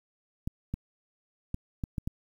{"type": "clicks", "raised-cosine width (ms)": 5, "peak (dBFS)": -19, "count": 6, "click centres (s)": [0.475, 0.74, 1.544, 1.838, 1.982, 2.075], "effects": ["9-bit"]}